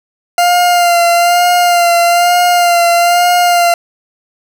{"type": "tone with vibrato", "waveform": "40% pulse", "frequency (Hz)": 698.5, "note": "F5", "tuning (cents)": 0, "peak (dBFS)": -6, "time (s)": [0.38, 3.74], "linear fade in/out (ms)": 2, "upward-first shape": "sine", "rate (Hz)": 1.1, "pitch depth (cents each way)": 29, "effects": []}